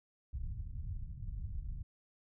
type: low-pass noise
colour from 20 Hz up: pink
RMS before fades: -41 dBFS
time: 0.33-1.83 s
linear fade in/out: 5 ms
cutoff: 120 Hz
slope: 24 dB/octave
effects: none